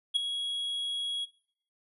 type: tone with ADSR envelope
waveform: triangle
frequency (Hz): 3322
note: G#7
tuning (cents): 0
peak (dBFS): -19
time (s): 0.14-1.26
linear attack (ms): 23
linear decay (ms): 8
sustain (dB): -10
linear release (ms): 25
effects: noise-tail reverb RT60 0.6 s tail -19 dB re dry + resampled to 32000 Hz